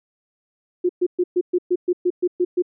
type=tone bursts; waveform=sine; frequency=357.7 Hz; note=F4; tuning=41 cents sharp; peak=-15 dBFS; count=11; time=0.84-2.623 s; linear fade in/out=10 ms; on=53 ms; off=120 ms; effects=none

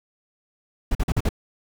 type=noise bursts; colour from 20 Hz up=brown; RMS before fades=-20 dBFS; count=5; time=0.91-1.291 s; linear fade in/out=5 ms; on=41 ms; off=44 ms; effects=none

